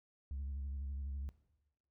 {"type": "tone with vibrato", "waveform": "sine", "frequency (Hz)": 69, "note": "C#2", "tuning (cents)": -7, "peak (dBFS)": -37, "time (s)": [0.31, 1.29], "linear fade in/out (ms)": 0, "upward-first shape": "square", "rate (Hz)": 12, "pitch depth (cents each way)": 49, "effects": ["noise-tail reverb RT60 1.0 s tail -18 dB re dry", "tanh soft clip ceiling -37 dBFS"]}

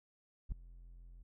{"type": "tone with ADSR envelope", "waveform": "triangle", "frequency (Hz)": 43.01, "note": "F1", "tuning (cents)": -26, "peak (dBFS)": -29, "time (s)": [0.49, 1.23], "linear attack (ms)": 30, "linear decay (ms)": 3, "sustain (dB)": -21, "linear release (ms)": 8, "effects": []}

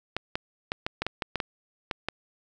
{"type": "clicks", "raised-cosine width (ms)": 0.3, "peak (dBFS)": -12, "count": 11, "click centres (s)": [0.166, 0.355, 0.719, 0.865, 1.02, 1.066, 1.222, 1.357, 1.402, 1.912, 2.086], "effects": []}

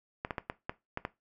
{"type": "clicks", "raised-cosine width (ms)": 0.5, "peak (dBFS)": -18, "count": 7, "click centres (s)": [0.249, 0.308, 0.382, 0.499, 0.695, 0.974, 1.051], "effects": ["noise-tail reverb RT60 0.2 s tail -17 dB re dry"]}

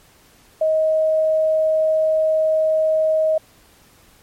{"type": "tone", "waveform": "sine", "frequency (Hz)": 630, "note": "D#5", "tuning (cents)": 21, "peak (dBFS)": -14, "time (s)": [0.61, 3.38], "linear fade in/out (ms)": 5, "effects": ["pink hiss -52 dBFS RMS until 4.22 s", "MP3 64 kbps"]}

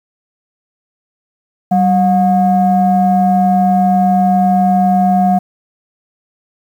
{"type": "tone pair together", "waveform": "sine", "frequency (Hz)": [191.14, 721], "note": ["G3", "F#5"], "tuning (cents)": [-43, -45], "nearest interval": "octave + major seventh", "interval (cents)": 2298, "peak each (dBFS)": -10, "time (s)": [1.71, 5.39], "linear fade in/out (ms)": 10, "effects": ["tanh soft clip ceiling -2 dBFS", "7-bit"]}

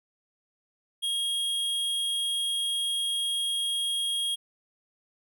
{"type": "tone", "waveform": "square", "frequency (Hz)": 3266, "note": "G#7", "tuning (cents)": -30, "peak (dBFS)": -27, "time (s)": [1.02, 4.36], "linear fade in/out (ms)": 20, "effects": []}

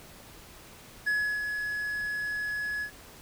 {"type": "tone with ADSR envelope", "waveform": "triangle", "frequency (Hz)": 1692, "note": "G#6", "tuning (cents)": 32, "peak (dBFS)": -22, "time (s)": [1.06, 2.91], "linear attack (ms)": 16, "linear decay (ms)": 330, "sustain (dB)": -6, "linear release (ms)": 88, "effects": ["pink hiss -50 dBFS RMS until 3.21 s"]}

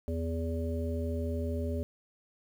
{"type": "harmonic tone", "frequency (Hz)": 82.41, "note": "E2", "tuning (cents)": 0, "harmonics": [1, 3, 5, 7], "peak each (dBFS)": [-32, -37, -39, -40], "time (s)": [0.08, 1.83], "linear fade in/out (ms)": 0, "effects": ["10-bit"]}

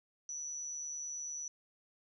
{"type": "tone with amplitude modulation", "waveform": "sine", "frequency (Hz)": 5920, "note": "F#8", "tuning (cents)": 0, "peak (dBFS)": -37, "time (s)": [0.29, 1.48], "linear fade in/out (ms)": 2, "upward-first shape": "sine", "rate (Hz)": 149, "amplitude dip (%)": 45, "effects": []}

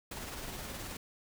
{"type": "noise with tremolo", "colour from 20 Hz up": "pink", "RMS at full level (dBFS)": -41, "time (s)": [0.11, 0.97], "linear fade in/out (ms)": 5, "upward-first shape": "sine", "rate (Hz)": 19, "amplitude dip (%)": 30, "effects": []}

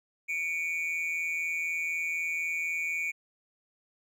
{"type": "tone pair together", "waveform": "triangle", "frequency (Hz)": [2250, 2414], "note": ["C#7", "D7"], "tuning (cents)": [25, 47], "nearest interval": "minor second", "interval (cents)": 122, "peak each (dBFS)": [-30, -31], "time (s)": [0.28, 3.12], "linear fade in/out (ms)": 20, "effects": []}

